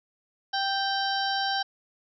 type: harmonic tone with a mistuned harmonic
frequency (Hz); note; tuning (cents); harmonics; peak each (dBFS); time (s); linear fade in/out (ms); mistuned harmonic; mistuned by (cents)
784; G5; 0; 1 / 2 / 4 / 5 / 6 / 7; -28 / -31 / -34 / -35 / -36 / -36; 0.53-1.63; 10; 4; -17
effects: none